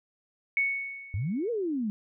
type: tone with exponential decay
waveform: sine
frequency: 2217 Hz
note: C#7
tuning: in tune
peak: -21 dBFS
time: 0.57-1.49 s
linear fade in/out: 1 ms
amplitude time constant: 200 ms
type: exponential two-way sweep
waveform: sine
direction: up then down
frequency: 87.31 to 493.9 to 200.3 Hz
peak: -27 dBFS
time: 1.14-1.9 s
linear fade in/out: 0 ms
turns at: 1.5 s
effects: none